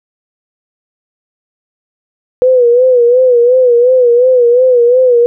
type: tone with vibrato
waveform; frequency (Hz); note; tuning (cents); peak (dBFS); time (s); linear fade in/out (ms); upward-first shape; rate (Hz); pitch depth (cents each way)
sine; 493.9; B4; 0; -4; 2.42-5.26; 0; sine; 2.8; 79
effects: none